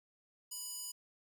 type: tone with high-pass filter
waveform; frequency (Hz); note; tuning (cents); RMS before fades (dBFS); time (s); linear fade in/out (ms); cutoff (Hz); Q
square; 987.8; B5; 0; -44; 0.51-0.92; 10; 6600; 1.5
effects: none